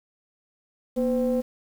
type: ring-modulated tone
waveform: triangle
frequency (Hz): 135.6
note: C#3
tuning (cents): -38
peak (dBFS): -16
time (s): 0.96-1.42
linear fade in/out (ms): 20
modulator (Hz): 375
effects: 8-bit